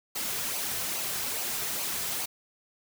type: noise with flanger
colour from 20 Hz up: white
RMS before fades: -32 dBFS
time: 0.15-2.26 s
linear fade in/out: 10 ms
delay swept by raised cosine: 0.55 to 3.65 ms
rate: 2.4 Hz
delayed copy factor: -0.5
effects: none